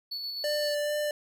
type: tone with tremolo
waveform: triangle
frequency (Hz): 4435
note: C#8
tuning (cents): 0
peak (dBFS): -31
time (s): 0.11-0.75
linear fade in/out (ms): 10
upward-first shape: square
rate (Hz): 7.8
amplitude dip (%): 25
type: tone with vibrato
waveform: square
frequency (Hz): 592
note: D5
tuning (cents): +14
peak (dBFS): -28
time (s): 0.44-1.11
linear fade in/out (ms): 2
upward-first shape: sine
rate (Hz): 2.3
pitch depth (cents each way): 12
effects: none